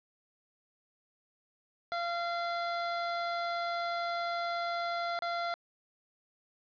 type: tone with dropouts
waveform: 25% pulse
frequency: 688 Hz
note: F5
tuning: 26 cents flat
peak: -28 dBFS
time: 1.92-5.54 s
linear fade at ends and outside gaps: 0 ms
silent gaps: 5.19-5.222 s
effects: resampled to 11025 Hz + 9-bit